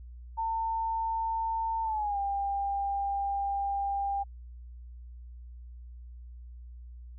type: tone with pitch glide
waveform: sine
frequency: 900 to 797.2 Hz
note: A5 to G5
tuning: +39 to +29 cents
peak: -28 dBFS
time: 0.37-4.24 s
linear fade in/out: 20 ms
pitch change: -210 cents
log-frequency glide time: 1.83-2.18 s
effects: added 60 Hz sine -43 dBFS peak until 7.18 s